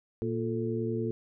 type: harmonic tone with a mistuned harmonic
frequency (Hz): 116.54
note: A#2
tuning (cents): 0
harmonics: 1 / 2 / 3 / 4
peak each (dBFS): -34 / -34 / -34 / -34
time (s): 0.22-1.11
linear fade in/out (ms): 0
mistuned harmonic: 4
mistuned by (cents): -100
effects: none